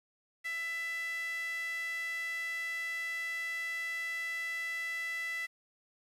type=tone with high-pass filter; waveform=sawtooth; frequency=665 Hz; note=E5; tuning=15 cents sharp; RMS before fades=-37 dBFS; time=0.44-5.47 s; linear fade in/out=20 ms; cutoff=2000 Hz; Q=7.6; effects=resampled to 32000 Hz + 10-bit